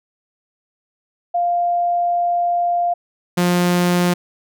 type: tone pair in turn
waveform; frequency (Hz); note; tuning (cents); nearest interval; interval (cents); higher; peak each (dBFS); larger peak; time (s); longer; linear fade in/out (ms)
sine / sawtooth; 698.5 / 176.96; F5 / F3; 0 / +23; 2 octaves; 2377; first; -15 / -10; second; 1.34-2.94 / 3.37-4.14; first; 10
effects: none